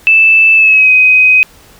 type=tone with pitch glide; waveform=sine; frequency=2637 to 2515 Hz; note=E7 to D#7; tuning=0 to +18 cents; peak=-3 dBFS; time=0.07-1.43 s; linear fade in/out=0 ms; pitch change=-82 cents; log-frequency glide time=0.55-0.91 s; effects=pink hiss -41 dBFS RMS until 1.79 s